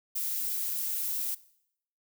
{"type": "noise", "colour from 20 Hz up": "violet", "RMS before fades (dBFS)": -32, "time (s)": [0.15, 1.35], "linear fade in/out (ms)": 10, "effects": ["noise-tail reverb RT60 0.7 s tail -19 dB re dry"]}